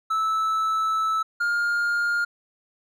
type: tone pair in turn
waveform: triangle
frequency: 1310 / 1412.1 Hz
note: E6 / F6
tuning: -11 / +19 cents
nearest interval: minor second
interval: 130 cents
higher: second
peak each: -19 dBFS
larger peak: neither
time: 0.1-1.23 / 1.4-2.25 s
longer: first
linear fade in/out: 10 ms
effects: none